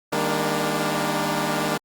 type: chord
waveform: 10% pulse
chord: Eb major seventh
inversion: none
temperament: equal with one note detuned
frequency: 155.56 / 200.6 / 233.1 / 293.7 Hz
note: Eb3 / G3 / Bb3 / D4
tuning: 0 / +40 / 0 / 0 cents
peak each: -19 / -19 / -20 / -19 dBFS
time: 0.12-1.78 s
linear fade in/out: 10 ms
effects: Opus 48 kbps